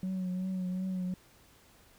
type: tone with vibrato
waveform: sine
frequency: 185 Hz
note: F#3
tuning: in tune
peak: -29 dBFS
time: 0.03-1.14 s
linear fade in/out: 2 ms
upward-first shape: triangle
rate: 2.7 Hz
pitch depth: 39 cents each way
effects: tanh soft clip ceiling -30 dBFS + pink hiss -61 dBFS RMS until 1.98 s